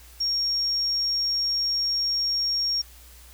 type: tone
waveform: sine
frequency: 5560 Hz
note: F8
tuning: 9 cents flat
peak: -22 dBFS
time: 0.2-2.82 s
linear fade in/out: 10 ms
effects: added 60 Hz sine -48 dBFS peak until 3.33 s + white hiss -51 dBFS RMS until 3.33 s